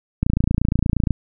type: click train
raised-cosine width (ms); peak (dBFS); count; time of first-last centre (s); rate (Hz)
5; -5; 26; 0.23-1.107; 28.5
effects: none